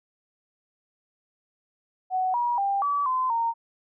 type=tone with pitch steps; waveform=sine; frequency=745 / 960 / 794 / 1147 / 1027 / 923 Hz; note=F#5 / B5 / G5 / D6 / C6 / A#5; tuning=+12 / -49 / +22 / -41 / -33 / -17 cents; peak=-22 dBFS; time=2.1-3.54 s; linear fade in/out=50 ms; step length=240 ms; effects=none